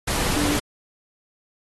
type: tone in noise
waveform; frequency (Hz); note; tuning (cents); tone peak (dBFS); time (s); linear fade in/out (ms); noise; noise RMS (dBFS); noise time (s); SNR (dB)
sine; 293.8; D4; +1; -22; 0.36-0.57; 10; pink; -24; 0.07-0.6; -1
effects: AAC 32 kbps